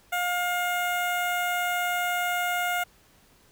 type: tone with notch filter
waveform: 15% pulse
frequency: 711 Hz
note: F5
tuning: 31 cents sharp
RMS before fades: -27 dBFS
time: 0.12-2.84 s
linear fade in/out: 10 ms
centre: 4900 Hz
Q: 0.76
effects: pink hiss -59 dBFS RMS until 3.51 s